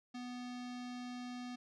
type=tone with low-pass filter; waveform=square; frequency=246.9 Hz; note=B3; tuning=in tune; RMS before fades=-45 dBFS; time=0.14-1.56 s; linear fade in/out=10 ms; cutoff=5100 Hz; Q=1.5; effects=none